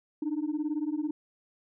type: beating tone pair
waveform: sine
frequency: 293.7 / 311.7 Hz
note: D4 / D#4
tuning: 0 / +3 cents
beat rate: 18 Hz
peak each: -30 / -30 dBFS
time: 0.22-1.11 s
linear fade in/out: 5 ms
effects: tanh soft clip ceiling -24 dBFS